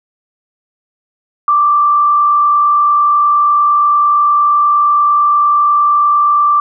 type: tone with frequency modulation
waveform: sine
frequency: 1174.7 Hz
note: D6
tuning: in tune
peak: -7 dBFS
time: 1.48-6.6 s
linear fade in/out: 2 ms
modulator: 48.6 Hz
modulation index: 0.37
effects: none